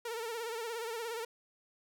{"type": "tone with vibrato", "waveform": "sawtooth", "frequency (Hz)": 458.9, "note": "A#4", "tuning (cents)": -27, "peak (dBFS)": -33, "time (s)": [0.05, 1.25], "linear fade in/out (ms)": 5, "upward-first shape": "sine", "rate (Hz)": 17, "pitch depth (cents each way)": 75, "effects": []}